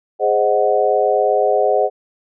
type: chord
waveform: sine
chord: Ab dominant seventh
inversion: none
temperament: equal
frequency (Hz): 415.3 / 523.3 / 622.3 / 740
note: Ab4 / C5 / Eb5 / Gb5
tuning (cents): 0 / 0 / 0 / 0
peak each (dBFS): -18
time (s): 0.19-1.9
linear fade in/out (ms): 50
effects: none